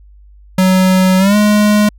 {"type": "tone with pitch glide", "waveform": "square", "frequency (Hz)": [186.5, 209.3], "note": ["F#3", "G#3"], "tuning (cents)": [14, 14], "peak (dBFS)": -8, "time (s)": [0.58, 1.89], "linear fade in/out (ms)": 5, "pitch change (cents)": 200, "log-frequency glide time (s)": [1.18, 1.36], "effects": ["added 50 Hz sine -38 dBFS peak until 1.98 s"]}